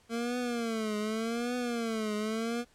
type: tone with vibrato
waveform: 25% pulse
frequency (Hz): 228.2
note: A#3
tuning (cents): -37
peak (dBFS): -27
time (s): 0.09-2.65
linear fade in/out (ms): 50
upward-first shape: triangle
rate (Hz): 0.85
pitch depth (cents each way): 150
effects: pink hiss -64 dBFS RMS until 2.74 s + low-pass 10000 Hz 12 dB/octave